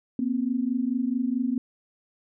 sine tone pair together, 238.7 / 263.3 Hz, A#3 / C4, +41 / +11 cents, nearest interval major second, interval 170 cents, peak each -26 dBFS, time 0.19-1.58 s, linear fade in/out 2 ms, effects none

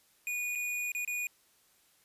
square tone with dropouts, 2456 Hz, D#7, 23 cents flat, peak -33 dBFS, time 0.27-1.27 s, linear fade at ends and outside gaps 1 ms, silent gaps 0.552-0.556 / 0.919-0.949 / 1.049-1.076 s, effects white hiss -67 dBFS RMS until 2.04 s + resampled to 32000 Hz

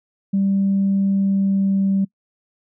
sine tone with pitch glide, 196 to 194.76 Hz, G3 to G3, 0 to -11 cents, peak -14 dBFS, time 0.33-2.05 s, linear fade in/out 10 ms, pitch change -11 cents, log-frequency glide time 1.12-1.92 s, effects noise-tail reverb RT60 0.1 s tail -25 dB re dry + tanh soft clip ceiling -11 dBFS

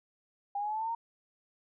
sine linear sweep, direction up, 799 to 932.3 Hz, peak -31 dBFS, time 0.55-0.95 s, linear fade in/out 5 ms, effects none

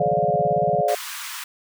sine tone bursts, 160 Hz, D#3, 49 cents sharp, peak -23 dBFS, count 15, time 0-0.81 s, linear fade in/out 5 ms, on 26 ms, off 30 ms
sine chord, D half-diminished seventh, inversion second, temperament just, 422.9 / 528.6 / 587.3 / 704.8 Hz, Ab4 / C5 / D5 / F5, +31 / +18 / 0 / +16 cents, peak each -26 / -27 / -22 / -21 dBFS, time 0-0.95 s, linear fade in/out 5 ms
pink high-pass noise, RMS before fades -33 dBFS, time 0.88-1.44 s, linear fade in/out 5 ms, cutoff 1000 Hz, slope 48 dB/octave
effects none

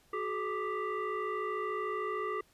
sine tone with frequency modulation, 372.7 Hz, F#4, 13 cents sharp, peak -32 dBFS, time 0.13-2.41 s, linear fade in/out 5 ms, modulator 799 Hz, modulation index 1.6, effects pink hiss -66 dBFS RMS until 2.53 s + resampled to 32000 Hz

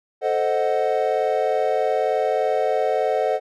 triangle chord, A diminished seventh, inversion none, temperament equal, 440 / 523.3 / 622.3 / 740 Hz, A4 / C5 / Eb5 / Gb5, 0 / 0 / 0 / 0 cents, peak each -22 dBFS, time 0.21-3.4 s, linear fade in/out 50 ms, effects none

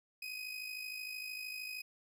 30% pulse tone with amplitude modulation, 2510 Hz, D#7, 15 cents sharp, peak -36 dBFS, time 0.22-1.82 s, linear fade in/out 5 ms, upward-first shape sine, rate 53.1 Hz, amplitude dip 55%, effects none

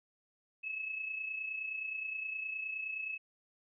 sine tone with amplitude modulation, 2590 Hz, E7, 31 cents flat, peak -34 dBFS, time 0.63-3.18 s, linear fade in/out 20 ms, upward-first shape sine, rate 29.6 Hz, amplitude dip 55%, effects none

